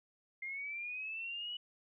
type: linear sweep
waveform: sine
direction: up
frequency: 2100 to 2960 Hz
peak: -39 dBFS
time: 0.42-1.57 s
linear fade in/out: 5 ms
effects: none